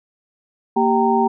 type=tone cluster; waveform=sine; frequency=231.6 / 391.5 / 777 / 922 Hz; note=A#3 / G4 / G5 / A#5; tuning=-11 / -2 / -16 / -19 cents; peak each=-19 dBFS; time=0.76-1.28 s; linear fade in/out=10 ms; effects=none